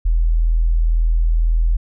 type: tone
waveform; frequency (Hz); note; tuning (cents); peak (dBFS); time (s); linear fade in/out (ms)
sine; 41; E1; -9; -12; 0.05-1.77; 10
effects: none